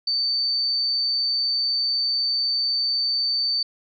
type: tone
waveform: sine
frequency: 4564 Hz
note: C#8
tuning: 50 cents sharp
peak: -20 dBFS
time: 0.07-3.63 s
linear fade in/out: 5 ms
effects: none